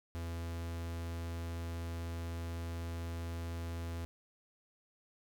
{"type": "tone", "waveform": "45% pulse", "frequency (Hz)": 84.1, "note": "E2", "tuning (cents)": 35, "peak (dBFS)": -38, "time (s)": [0.15, 4.05], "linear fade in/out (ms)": 0, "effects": []}